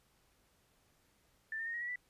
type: tone with pitch steps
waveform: sine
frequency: 1773 / 1811.3 / 1850.4 / 1890.4 / 1931.2 / 1973 Hz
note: A6 / A6 / A#6 / A#6 / B6 / B6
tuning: +13 / +50 / -13 / +24 / -39 / -2 cents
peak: -37 dBFS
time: 1.52-1.958 s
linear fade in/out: 2 ms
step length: 73 ms
effects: pink hiss -72 dBFS RMS until 2.09 s + resampled to 32000 Hz